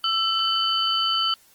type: tone cluster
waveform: sine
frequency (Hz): 1331 / 3031 / 4567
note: E6 / F#7 / D8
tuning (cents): +16 / +41 / -49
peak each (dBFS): -25 / -22 / -28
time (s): 0.04-1.34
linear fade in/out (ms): 2
effects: white hiss -56 dBFS RMS until 1.54 s + Opus 24 kbps